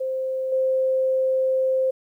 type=tone with level steps; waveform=sine; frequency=523.3 Hz; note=C5; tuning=in tune; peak=-23 / -18 dBFS; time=0-1.91 s; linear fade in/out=10 ms; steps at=0.52 s; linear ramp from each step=5 ms; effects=10-bit